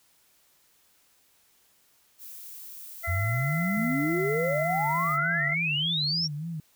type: noise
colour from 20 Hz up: violet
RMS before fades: -43 dBFS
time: 2.18-5.19 s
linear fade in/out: 50 ms
type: harmonic tone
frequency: 678 Hz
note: E5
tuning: 49 cents sharp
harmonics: 1 / 2 / 3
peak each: -37 / -37 / -31 dBFS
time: 3.03-5.55 s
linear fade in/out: 20 ms
type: exponential sweep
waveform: sine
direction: up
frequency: 84 to 5660 Hz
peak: -25 dBFS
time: 3.07-6.28 s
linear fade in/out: 20 ms
type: tone with vibrato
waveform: sine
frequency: 157 Hz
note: D#3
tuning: 16 cents sharp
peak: -31 dBFS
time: 3.77-6.6 s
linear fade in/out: 2 ms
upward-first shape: sine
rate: 3.4 Hz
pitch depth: 130 cents each way
effects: white hiss -64 dBFS RMS until 6.75 s